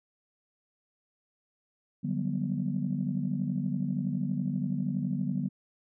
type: chord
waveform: sine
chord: G major seventh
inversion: second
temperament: just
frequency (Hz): 147 / 183.75 / 196 / 245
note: D3 / F#3 / G3 / B3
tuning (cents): +2 / -12 / 0 / -14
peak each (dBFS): -33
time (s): 2.03-5.49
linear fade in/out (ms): 20
effects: tanh soft clip ceiling -18 dBFS